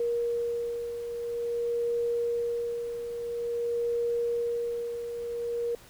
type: beating tone pair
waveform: sine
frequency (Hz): 471.8 / 472.29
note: A#4 / A#4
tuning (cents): +21 / +23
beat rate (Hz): 0.49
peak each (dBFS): -36 / -28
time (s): 0-5.75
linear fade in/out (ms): 2
effects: pink hiss -53 dBFS RMS until 5.89 s